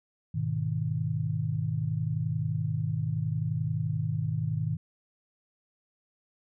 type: chord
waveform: sine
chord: G# minor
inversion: none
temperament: just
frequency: 103.83 / 124.59 / 155.74 Hz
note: G#2 / B2 / D#3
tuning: 0 / +16 / +2 cents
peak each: -32 / -32 / -30 dBFS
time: 0.34-4.77 s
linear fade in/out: 10 ms
effects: none